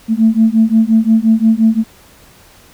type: beating tone pair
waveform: sine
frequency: 220 / 225.7 Hz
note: A3 / A3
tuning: 0 / +44 cents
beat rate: 5.7 Hz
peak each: -10 dBFS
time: 0.08-1.84 s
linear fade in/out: 50 ms
effects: tanh soft clip ceiling 0 dBFS + pink hiss -44 dBFS RMS until 2.73 s